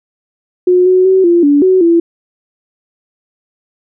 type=tone with pitch steps; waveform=sine; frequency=361.8 / 369.5 / 378.4 / 344.4 / 287.7 / 373.6 / 337.1 Hz; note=F#4 / F#4 / F#4 / F4 / D4 / F#4 / E4; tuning=-39 / -2 / +39 / -24 / -36 / +17 / +39 cents; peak=-5 dBFS; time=0.67-2 s; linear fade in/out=5 ms; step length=190 ms; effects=none